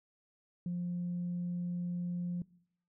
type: tone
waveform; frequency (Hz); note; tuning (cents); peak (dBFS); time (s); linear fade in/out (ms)
sine; 175.9; F3; +13; -32; 0.66-2.42; 2
effects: noise-tail reverb RT60 0.7 s tail -23 dB re dry + tanh soft clip ceiling -30 dBFS